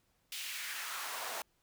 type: noise with high-pass filter sweep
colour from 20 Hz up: pink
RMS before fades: -41 dBFS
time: 0.32-1.42 s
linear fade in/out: 2 ms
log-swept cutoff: 3100 to 620 Hz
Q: 1.7
effects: pink hiss -75 dBFS RMS until 1.62 s